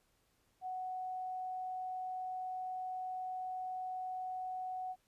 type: tone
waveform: sine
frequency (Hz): 742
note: F#5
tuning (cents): +5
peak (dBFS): -38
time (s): 0.61-4.96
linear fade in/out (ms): 50
effects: pink hiss -75 dBFS RMS until 5.07 s + resampled to 32000 Hz